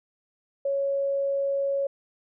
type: tone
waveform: sine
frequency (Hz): 554.4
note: C#5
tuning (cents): 0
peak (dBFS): -23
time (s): 0.65-1.87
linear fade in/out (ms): 5
effects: none